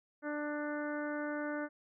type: harmonic tone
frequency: 296.1 Hz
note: D4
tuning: 14 cents sharp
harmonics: 1 / 2 / 3 / 4 / 5 / 6 / 7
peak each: -38 / -40 / -48 / -48 / -43 / -49 / -55 dBFS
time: 0.22-1.69 s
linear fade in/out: 50 ms
effects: none